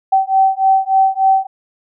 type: beating tone pair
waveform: sine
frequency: 768 / 771.4 Hz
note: G5 / G5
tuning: -36 / -28 cents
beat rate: 3.4 Hz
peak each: -13 dBFS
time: 0.12-1.47 s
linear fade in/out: 10 ms
effects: none